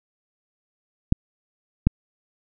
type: clicks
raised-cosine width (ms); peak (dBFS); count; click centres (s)
5; -3; 2; 1.124 / 1.87
effects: none